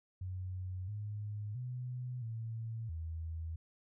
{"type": "tone with pitch steps", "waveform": "sine", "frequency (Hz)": [92.4, 104.6, 124.9, 113.2, 81.3], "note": ["F#2", "G#2", "B2", "A2", "E2"], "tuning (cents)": [-2, 13, 20, 50, -23], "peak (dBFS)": -38, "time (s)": [0.21, 3.56], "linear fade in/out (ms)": 5, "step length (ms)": 670, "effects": []}